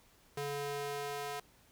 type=tone with high-pass filter sweep; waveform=square; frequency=143.2 Hz; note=D3; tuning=43 cents flat; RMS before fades=-39 dBFS; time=0.37-1.4 s; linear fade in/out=5 ms; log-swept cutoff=300 to 620 Hz; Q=1.2; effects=pink hiss -65 dBFS RMS until 1.71 s